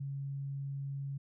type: tone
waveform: sine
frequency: 138.59 Hz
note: C#3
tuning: in tune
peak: -36 dBFS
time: 0-1.18 s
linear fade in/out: 10 ms
effects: none